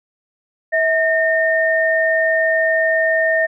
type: tone pair together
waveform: sine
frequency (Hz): 645.9 / 1827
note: E5 / A#6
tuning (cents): -35 / -35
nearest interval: octave + tritone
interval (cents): 1800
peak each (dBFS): -16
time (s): 0.72-3.47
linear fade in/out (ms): 20
effects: none